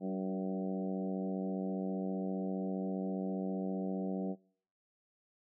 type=harmonic tone with a mistuned harmonic; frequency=95 Hz; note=F#2; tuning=46 cents sharp; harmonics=2 / 3 / 4 / 5 / 6 / 7 / 8; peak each=-36 / -41 / -44 / -45 / -47 / -47 / -51 dBFS; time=0-4.36 s; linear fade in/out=50 ms; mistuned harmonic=4; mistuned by=-20 cents; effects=noise-tail reverb RT60 0.6 s tail -26 dB re dry